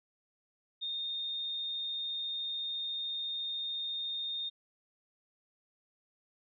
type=tone with vibrato; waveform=sine; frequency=3663 Hz; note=A#7; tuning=31 cents flat; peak=-34 dBFS; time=0.81-4.5 s; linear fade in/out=20 ms; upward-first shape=sine; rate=20 Hz; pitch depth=12 cents each way; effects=none